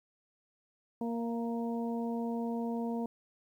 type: harmonic tone with a mistuned harmonic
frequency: 233.1 Hz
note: A#3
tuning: in tune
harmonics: 1 / 2 / 3 / 4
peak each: -33 / -39 / -43 / -45 dBFS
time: 1.01-3.06 s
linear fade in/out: 2 ms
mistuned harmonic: 3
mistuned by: -17 cents
effects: 11-bit

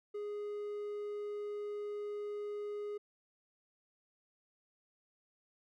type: tone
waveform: triangle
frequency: 414.4 Hz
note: G#4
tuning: 4 cents flat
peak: -36 dBFS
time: 0.14-2.98 s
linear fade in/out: 10 ms
effects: none

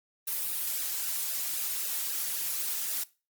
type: noise with flanger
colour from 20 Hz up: blue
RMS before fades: -32 dBFS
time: 0.27-3.04 s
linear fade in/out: 10 ms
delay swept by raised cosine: 0.89 to 3.89 ms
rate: 3.8 Hz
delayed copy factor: -0.95
effects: noise-tail reverb RT60 0.3 s tail -20 dB re dry + Opus 32 kbps

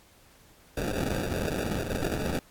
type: noise with sample-and-hold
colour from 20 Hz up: white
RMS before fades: -30 dBFS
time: 0.77-2.39 s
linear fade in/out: 2 ms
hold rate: 1050 Hz
effects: pink hiss -58 dBFS RMS until 2.5 s + AAC 64 kbps

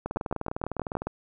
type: two click trains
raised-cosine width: 1 ms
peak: -16 / -15 dBFS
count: 21 / 6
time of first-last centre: 0.06-1.07 / 0.17-0.952 s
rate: 19.8 / 6.39 Hz
effects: none

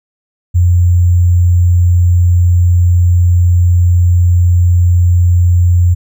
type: tone with sample-and-hold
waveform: sine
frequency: 88 Hz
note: F2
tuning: 14 cents sharp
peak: -5 dBFS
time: 0.54-5.95 s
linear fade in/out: 20 ms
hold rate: 7350 Hz
effects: none

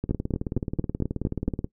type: two click trains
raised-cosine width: 3 ms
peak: -11 / -15 dBFS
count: 7 / 31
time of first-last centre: 0.11-1.48 / 0.04-1.644 s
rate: 4.38 / 18.7 Hz
effects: noise-tail reverb RT60 0.1 s tail -20 dB re dry

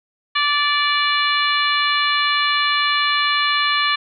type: harmonic tone with a mistuned harmonic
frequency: 583 Hz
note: D5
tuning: 13 cents flat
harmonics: 2 / 3 / 4 / 5 / 6 / 7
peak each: -20 / -22 / -23 / -24 / -25 / -25 dBFS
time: 0.35-3.96 s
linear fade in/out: 10 ms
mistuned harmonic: 7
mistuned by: +16 cents
effects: none

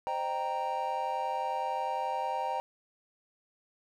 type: chord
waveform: triangle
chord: C minor seventh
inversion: none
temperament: equal with one note detuned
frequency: 523.3 / 614.4 / 784 / 932.3 Hz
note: C5 / Eb5 / G5 / Bb5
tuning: 0 / -22 / 0 / 0 cents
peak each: -37 / -38 / -32 / -32 dBFS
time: 0.07-2.6 s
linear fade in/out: 0 ms
effects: none

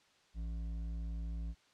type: tone with hard clipping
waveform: sine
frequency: 56.1 Hz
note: A1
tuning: 34 cents sharp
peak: -39 dBFS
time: 0.34-1.55 s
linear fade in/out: 50 ms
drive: 8 dB
effects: white hiss -68 dBFS RMS until 1.73 s + low-pass 5000 Hz 12 dB/octave

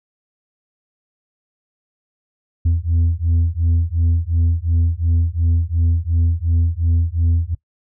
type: beating tone pair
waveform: sine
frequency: 82.41 / 85.21 Hz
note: E2 / F2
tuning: 0 / -42 cents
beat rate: 2.8 Hz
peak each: -15 dBFS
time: 2.65-7.55 s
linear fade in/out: 10 ms
effects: noise-tail reverb RT60 0.1 s tail -21 dB re dry + tanh soft clip ceiling -11 dBFS

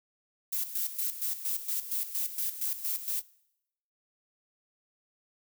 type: noise with tremolo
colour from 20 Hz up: violet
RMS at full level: -31 dBFS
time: 0.52-3.22 s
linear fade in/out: 10 ms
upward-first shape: square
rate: 4.3 Hz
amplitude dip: 70%
effects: noise-tail reverb RT60 0.8 s tail -22 dB re dry

